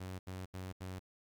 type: tone bursts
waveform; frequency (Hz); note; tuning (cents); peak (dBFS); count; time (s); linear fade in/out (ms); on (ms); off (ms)
sawtooth; 93; F#2; +9; -38; 4; 0-0.994; 10; 190; 78
effects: 13-bit